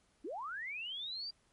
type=linear sweep; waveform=sine; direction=up; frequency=260.2 to 4782 Hz; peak=-39 dBFS; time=0.24-1.31 s; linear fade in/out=10 ms; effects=pink hiss -72 dBFS RMS until 1.52 s + MP3 48 kbps